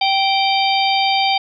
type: harmonic tone with a mistuned harmonic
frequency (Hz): 781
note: G5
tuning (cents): -7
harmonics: 1 / 3 / 4 / 5 / 6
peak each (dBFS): -16 / -21 / -22 / -23 / -24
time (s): 0.01-1.38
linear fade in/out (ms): 5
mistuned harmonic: 5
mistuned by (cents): -100
effects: none